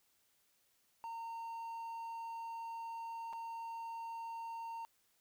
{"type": "tone with dropouts", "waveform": "triangle", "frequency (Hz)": 917, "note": "A#5", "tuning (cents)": -29, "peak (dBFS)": -40, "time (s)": [1.04, 4.85], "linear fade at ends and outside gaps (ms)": 0, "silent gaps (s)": [3.328, 3.333], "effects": ["white hiss -75 dBFS RMS until 5.2 s"]}